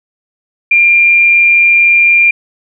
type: tone with amplitude modulation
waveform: sine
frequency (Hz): 2391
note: D7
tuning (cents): +30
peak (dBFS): -3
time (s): 0.71-2.31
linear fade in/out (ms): 5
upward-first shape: sine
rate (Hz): 164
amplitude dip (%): 25
effects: none